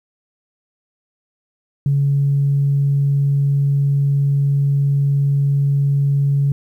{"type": "tone", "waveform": "sine", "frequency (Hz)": 140.5, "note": "C#3", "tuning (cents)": 24, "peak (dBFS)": -12, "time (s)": [1.86, 6.52], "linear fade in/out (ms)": 2, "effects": ["tanh soft clip ceiling -8 dBFS", "9-bit"]}